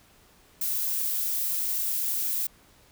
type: noise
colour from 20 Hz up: violet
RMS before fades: -28 dBFS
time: 0.61-2.47 s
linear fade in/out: 5 ms
effects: pink hiss -58 dBFS RMS until 2.91 s